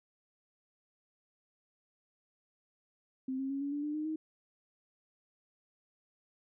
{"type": "tone with pitch steps", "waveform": "sine", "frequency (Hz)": [261.6, 268.5, 275.6, 282.8, 290.3, 297.9, 305.8, 313.8], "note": ["C4", "C4", "C#4", "C#4", "D4", "D4", "D#4", "D#4"], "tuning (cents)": [0, 45, -10, 35, -20, 25, -30, 15], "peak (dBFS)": -33, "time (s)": [3.28, 4.16], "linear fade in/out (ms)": 5, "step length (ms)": 110, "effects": []}